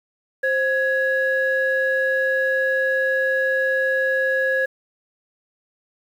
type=tone pair together; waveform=sine; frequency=526.6 / 1672 Hz; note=C5 / G#6; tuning=+11 / +11 cents; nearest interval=octave + minor sixth; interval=2000 cents; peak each=-20 / -19 dBFS; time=0.43-4.66 s; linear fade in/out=10 ms; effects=tanh soft clip ceiling -11 dBFS + 8-bit